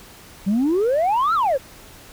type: exponential two-way sweep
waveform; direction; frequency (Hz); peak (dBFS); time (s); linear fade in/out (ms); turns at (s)
sine; up then down; 185 to 1395 to 497; -14; 0.46-1.58; 20; 1.34
effects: tanh soft clip ceiling -14 dBFS + pink hiss -44 dBFS RMS until 2.12 s